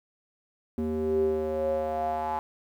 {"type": "tone with band-pass filter sweep", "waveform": "square", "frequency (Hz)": 77.78, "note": "D#2", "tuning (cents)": 0, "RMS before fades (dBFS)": -28, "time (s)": [0.78, 2.39], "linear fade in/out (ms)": 0, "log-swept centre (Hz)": [290, 880], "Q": 7, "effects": ["10-bit"]}